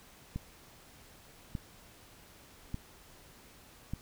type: click train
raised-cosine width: 5 ms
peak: -23 dBFS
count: 4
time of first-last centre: 0.36-3.936 s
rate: 0.839 Hz
effects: pink hiss -57 dBFS RMS until 4.01 s